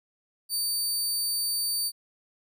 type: tone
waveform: 20% pulse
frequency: 4600 Hz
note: D8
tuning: 37 cents flat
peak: -20 dBFS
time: 0.49-1.92 s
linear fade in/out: 50 ms
effects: none